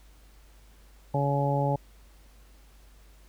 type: harmonic tone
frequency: 141 Hz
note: C#3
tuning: 30 cents sharp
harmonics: 1 / 2 / 3 / 4 / 5 / 6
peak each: -26 / -34 / -35 / -30 / -37 / -30 dBFS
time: 1.14-1.76 s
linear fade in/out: 5 ms
effects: added 50 Hz sine -52 dBFS peak until 3.28 s + pink hiss -61 dBFS RMS until 3.28 s